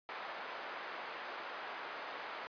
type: band-pass noise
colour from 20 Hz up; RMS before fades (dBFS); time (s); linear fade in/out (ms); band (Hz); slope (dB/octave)
white; -45; 0.09-2.47; 0; 540 to 1500; 12
effects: resampled to 11025 Hz